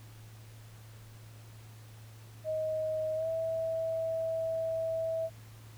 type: tone with pitch glide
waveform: sine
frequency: 628 to 651.3 Hz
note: D#5 to E5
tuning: +16 to -21 cents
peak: -30 dBFS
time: 2.44-5.3 s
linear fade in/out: 50 ms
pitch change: +63 cents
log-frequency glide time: 3.15-3.27 s
effects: added 110 Hz sine -49 dBFS peak until 5.77 s + pink hiss -58 dBFS RMS until 5.77 s